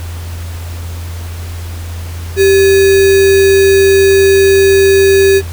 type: tone with sample-and-hold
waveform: sine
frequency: 390 Hz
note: G4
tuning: 9 cents flat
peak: -4 dBFS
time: 2.36-5.42 s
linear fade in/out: 50 ms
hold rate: 2100 Hz
effects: added 85 Hz sine -20 dBFS peak until 5.52 s + pink hiss -32 dBFS RMS until 5.52 s